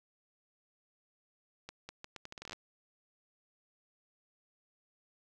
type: accelerating click train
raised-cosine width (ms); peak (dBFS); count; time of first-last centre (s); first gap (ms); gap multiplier
0.2; -27; 14; 1.69-2.53; 200; 0.77
effects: none